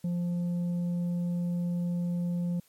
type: tone with tanh clipping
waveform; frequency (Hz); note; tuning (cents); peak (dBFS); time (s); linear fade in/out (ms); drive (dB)
sine; 174.61; F3; 0; -28; 0.04-2.6; 5; 4
effects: white hiss -64 dBFS RMS until 2.68 s + MP3 64 kbps